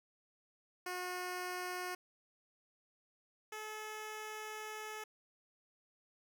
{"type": "tone pair in turn", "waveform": "10% pulse", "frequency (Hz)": [361.8, 430.3], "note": ["F#4", "A4"], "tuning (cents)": [-39, -39], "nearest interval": "minor third", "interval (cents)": 300, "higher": "second", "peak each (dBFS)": [-31, -35], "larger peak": "first", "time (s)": [[0.86, 1.95], [3.52, 5.04]], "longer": "second", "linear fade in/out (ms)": 5, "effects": []}